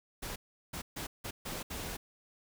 pink noise bursts at uneven times, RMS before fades -40 dBFS, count 6, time 0.22-0.36 / 0.73-0.82 / 0.96-1.07 / 1.24-1.31 / 1.45-1.63 / 1.7-1.97 s, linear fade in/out 10 ms, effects none

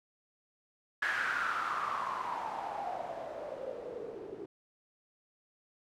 blue noise with low-pass filter sweep, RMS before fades -37 dBFS, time 1.02-4.46 s, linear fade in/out 5 ms, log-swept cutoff 1700 to 380 Hz, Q 7, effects none

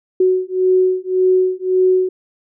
sine beating tone pair, 370 / 371.8 Hz, F#4 / F#4, 0 / +8 cents, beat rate 1.8 Hz, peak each -15 dBFS, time 0.2-2.09 s, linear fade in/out 5 ms, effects none

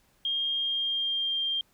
sine tone with pitch glide, 3222 to 3189 Hz, G7 to G7, +47 to +29 cents, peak -26 dBFS, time 0.25-1.61 s, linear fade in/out 2 ms, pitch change -18 cents, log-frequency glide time 0.57-1.4 s, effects pink hiss -66 dBFS RMS until 1.73 s

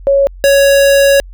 sine / square tone pair in turn, 554.4 / 556.5 Hz, C#5 / C#5, 0 / +7 cents, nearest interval unison, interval 7 cents, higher second, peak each -6 dBFS, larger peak neither, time 0.07-0.27 / 0.44-1.2 s, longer second, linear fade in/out 0 ms, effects added 45 Hz sine -29 dBFS peak until 1.33 s

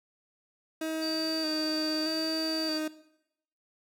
30% pulse tone with vibrato, 314.4 Hz, D#4, 18 cents sharp, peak -28 dBFS, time 0.81-2.88 s, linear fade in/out 5 ms, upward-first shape square, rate 0.8 Hz, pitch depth 21 cents each way
sine tone, 4631 Hz, D8, 25 cents flat, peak -33 dBFS, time 1.01-2.79 s, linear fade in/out 20 ms
effects noise-tail reverb RT60 0.8 s tail -17 dB re dry

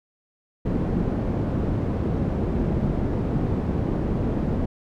white low-pass noise, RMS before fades -24 dBFS, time 0.65-4.66 s, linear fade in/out 10 ms, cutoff 260 Hz, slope 12 dB/octave, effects none

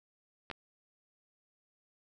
clicks, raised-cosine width 0.3 ms, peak -24 dBFS, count 2, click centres 0.501 / 0.513 s, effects none

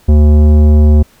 sine tone with tanh clipping, 75.1 Hz, D2, 39 cents sharp, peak -5 dBFS, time 0.08-1.03 s, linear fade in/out 10 ms, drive 14 dB, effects pink hiss -47 dBFS RMS until 1.2 s

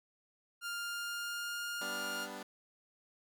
sawtooth tone with pitch glide, 1401 to 1413.2 Hz, F6 to F6, +5 to +20 cents, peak -34 dBFS, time 0.61-2.28 s, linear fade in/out 50 ms, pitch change +15 cents, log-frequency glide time 0.75-1.6 s
10% pulse chord, G major, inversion none, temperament equal, 196 / 246.9 / 293.7 Hz, G3 / B3 / D4, 0 / 0 / 0 cents, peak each -39 dBFS, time 1.81-2.43 s, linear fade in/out 5 ms
effects none

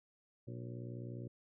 harmonic tone with a mistuned harmonic, 60 Hz, B1, 49 cents flat, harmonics 2 / 3 / 4 / 5 / 6 / 7 / 8 / 9, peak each -44 / -54 / -52 / -53 / -52 / -62 / -58 / -58 dBFS, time 0.47-1.28 s, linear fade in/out 10 ms, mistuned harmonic 9, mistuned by +46 cents, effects none

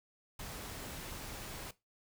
pink noise, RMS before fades -45 dBFS, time 0.39-1.71 s, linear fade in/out 5 ms, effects noise-tail reverb RT60 0.2 s tail -17 dB re dry

